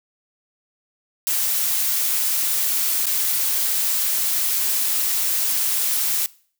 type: noise with dropouts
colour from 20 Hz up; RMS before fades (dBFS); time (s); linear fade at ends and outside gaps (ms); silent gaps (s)
blue; -21; 1.27-6.26; 0; 3.057-3.067
effects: noise-tail reverb RT60 0.5 s tail -22 dB re dry